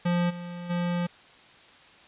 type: tone with level steps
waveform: square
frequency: 174.9 Hz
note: F3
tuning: 3 cents sharp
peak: -23 / -36 / -26 dBFS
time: 0.05-1.07 s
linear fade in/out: 10 ms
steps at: 0.29 / 0.69 s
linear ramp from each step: 20 ms
effects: white hiss -53 dBFS RMS until 2.07 s + resampled to 8000 Hz